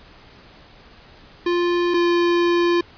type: tone pair in turn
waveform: square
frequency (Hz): 349.2 / 346.2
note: F4 / F4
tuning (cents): 0 / -15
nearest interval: unison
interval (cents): 15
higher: first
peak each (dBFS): -18 / -16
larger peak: second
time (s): 1.46-1.94 / 1.94-2.81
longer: second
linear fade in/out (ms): 5
effects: pink hiss -47 dBFS RMS until 2.97 s + resampled to 11025 Hz